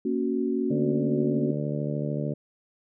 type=chord; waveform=sine; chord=F# major; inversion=first; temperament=equal; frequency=233.1 / 277.2 / 370 Hz; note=A#3 / C#4 / F#4; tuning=0 / 0 / 0 cents; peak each=-28 dBFS; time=0.05-1.51 s; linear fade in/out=5 ms
type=harmonic tone; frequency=73.42 Hz; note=D2; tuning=in tune; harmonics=2 / 3 / 4 / 5 / 6 / 7 / 8; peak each=-29 / -33 / -35 / -39 / -37 / -40 / -36 dBFS; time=0.7-2.34 s; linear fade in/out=10 ms
effects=none